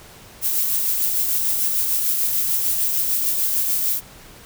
violet noise with tremolo, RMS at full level -19 dBFS, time 0.41-4.01 s, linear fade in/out 50 ms, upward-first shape triangle, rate 6.7 Hz, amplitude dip 35%, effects pink hiss -44 dBFS RMS until 4.45 s

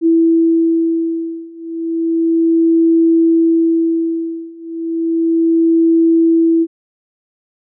sine beating tone pair, 329.6 / 329.93 Hz, E4 / E4, 0 / +2 cents, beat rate 0.33 Hz, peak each -14 / -13 dBFS, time 0.01-6.67 s, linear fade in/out 50 ms, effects none

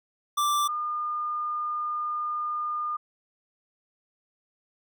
square / sine tone pair in turn, 1174.7 / 1213.3 Hz, D6 / D#6, 0 / -44 cents, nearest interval minor second, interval 56 cents, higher second, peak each -23 / -27 dBFS, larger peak first, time 0.37-0.68 / 0.68-2.97 s, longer second, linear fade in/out 10 ms, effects none

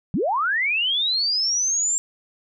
sine linear sweep, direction up, 138.59 to 7459 Hz, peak -19 dBFS, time 0.14-1.98 s, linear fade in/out 0 ms, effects none

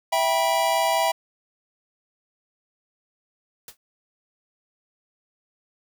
square chord, E minor, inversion none, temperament equal with one note detuned, 659.3 / 784 / 970.2 Hz, E5 / G5 / B5, 0 / 0 / -31 cents, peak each -24 / -25 / -25 dBFS, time 0.12-1.12 s, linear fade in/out 10 ms
white noise with exponential decay, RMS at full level -35 dBFS, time 3.68-3.77 s, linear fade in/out 2 ms, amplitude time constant 19 ms
effects none

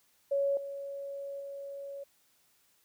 sine tone with level steps, 558 Hz, C#5, 11 cents sharp, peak -26 / -37 / -39 dBFS, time 0.31-2.04 s, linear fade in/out 10 ms, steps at 0.57 / 1.4 s, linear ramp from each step 2 ms, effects white hiss -69 dBFS RMS until 2.84 s

